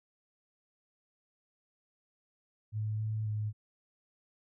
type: tone with pitch steps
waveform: sine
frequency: 107.5 / 108.8 / 106.5 Hz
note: A2 / A2 / G#2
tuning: -40 / -19 / +44 cents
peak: -31 dBFS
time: 2.72-3.53 s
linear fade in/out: 50 ms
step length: 270 ms
effects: none